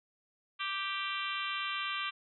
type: harmonic tone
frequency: 392 Hz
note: G4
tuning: in tune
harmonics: 3 / 4 / 5 / 6 / 7 / 8 / 9 / 10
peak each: -38 / -42 / -45 / -41 / -41 / -41 / -45 / -48 dBFS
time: 0.59-2.11 s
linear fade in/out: 20 ms
effects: none